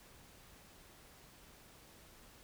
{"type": "silence", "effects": ["pink hiss -60 dBFS RMS until 2.43 s"]}